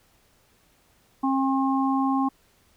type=harmonic tone; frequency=268.4 Hz; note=C4; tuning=44 cents sharp; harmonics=1 / 3 / 4; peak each=-22 / -27 / -28 dBFS; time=1.23-2.29 s; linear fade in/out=10 ms; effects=pink hiss -62 dBFS RMS until 2.76 s